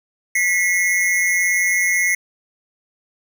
square tone pair together, 1975.5 / 2157 Hz, B6 / C#7, 0 / -48 cents, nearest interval major second, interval 152 cents, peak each -19 dBFS, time 0.35-2.15 s, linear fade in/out 5 ms, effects none

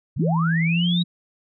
sine linear sweep, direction up, 71.7 to 3867 Hz, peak -24 dBFS, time 0.16-1.03 s, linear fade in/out 10 ms
sine tone with pitch glide, 164.81 to 174.41 Hz, E3 to F3, 0 to -2 cents, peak -18 dBFS, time 0.18-1.04 s, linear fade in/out 20 ms, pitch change +98 cents, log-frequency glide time 0.67-0.84 s
effects none

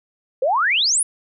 sine exponential sweep, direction up, 488.4 to 10740 Hz, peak -15 dBFS, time 0.42-1.03 s, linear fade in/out 5 ms, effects none

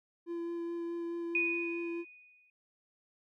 triangle tone with vibrato, 340 Hz, F4, 46 cents flat, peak -33 dBFS, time 0.26-2.05 s, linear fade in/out 50 ms, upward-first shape sine, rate 4.7 Hz, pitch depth 10 cents each way
sine tone with exponential decay, 2478 Hz, D#7, 8 cents flat, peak -26 dBFS, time 1.35-2.5 s, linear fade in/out 2 ms, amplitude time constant 250 ms
effects none

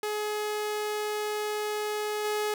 sawtooth tone with level steps, 422 Hz, G#4, 28 cents sharp, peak -25 / -23 dBFS, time 0.03-2.54 s, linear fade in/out 2 ms, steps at 2.24 s, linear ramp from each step 10 ms, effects none

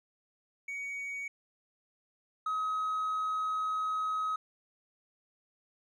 triangle tone pair in turn, 2247 / 1270.2 Hz, C#7 / D#6, +23 / +35 cents, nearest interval minor seventh, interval 988 cents, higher first, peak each -34 / -27 dBFS, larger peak second, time 0.68-1.28 / 2.46-4.36 s, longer second, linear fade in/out 5 ms, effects tanh soft clip ceiling -25 dBFS + resampled to 24000 Hz

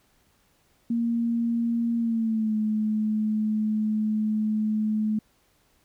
sine tone with pitch glide, 233.1 to 215 Hz, A#3 to A3, 0 to -40 cents, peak -22 dBFS, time 0.9-5.19 s, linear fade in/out 5 ms, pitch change -140 cents, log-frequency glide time 1.97-2.55 s, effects pink hiss -65 dBFS RMS until 5.84 s

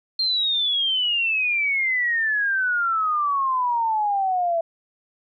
sine exponential sweep, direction down, 4219 to 659.3 Hz, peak -19 dBFS, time 0.19-4.61 s, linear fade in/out 5 ms, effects none

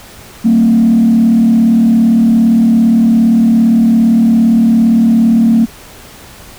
sine tone with frequency modulation, 227.6 Hz, A#3, 41 cents flat, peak -4 dBFS, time 0.44-5.66 s, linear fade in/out 20 ms, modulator 37.5 Hz, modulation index 0.58, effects tanh soft clip ceiling -1 dBFS + pink hiss -35 dBFS RMS until 6.58 s

